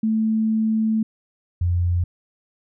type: tone pair in turn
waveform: sine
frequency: 220 / 87.69 Hz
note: A3 / F2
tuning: 0 / +8 cents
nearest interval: octave + major third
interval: 1592 cents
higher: first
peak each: -17 / -17 dBFS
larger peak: neither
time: 0.03-1.03 / 1.61-2.04 s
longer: first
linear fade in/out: 5 ms
effects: none